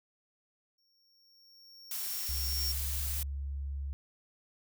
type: tone with exponential growth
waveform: square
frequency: 5510 Hz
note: F8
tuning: 24 cents flat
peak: -33 dBFS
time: 0.78-2.72 s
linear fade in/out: 5 ms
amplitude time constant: 420 ms
type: noise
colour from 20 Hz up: blue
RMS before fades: -37 dBFS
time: 1.91-3.23 s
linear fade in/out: 2 ms
type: tone with pitch glide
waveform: sine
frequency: 69.1 to 69.62 Hz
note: C#2 to C#2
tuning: -5 to +8 cents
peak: -34 dBFS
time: 2.29-3.93 s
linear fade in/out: 0 ms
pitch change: +13 cents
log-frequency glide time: 3.14-3.28 s
effects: none